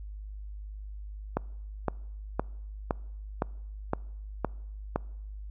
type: click train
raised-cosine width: 1 ms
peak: -12 dBFS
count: 8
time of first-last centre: 1.37-4.96 s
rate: 1.95 Hz
effects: noise-tail reverb RT60 0.9 s tail -25 dB re dry + added 51 Hz sine -38 dBFS peak until 5.5 s